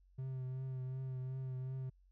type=tone with vibrato; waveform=triangle; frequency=130.1 Hz; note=C3; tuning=9 cents flat; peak=-37 dBFS; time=0.18-1.9 s; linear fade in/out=10 ms; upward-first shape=triangle; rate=2.7 Hz; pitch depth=32 cents each way; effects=added 46 Hz sine -64 dBFS peak until 2.11 s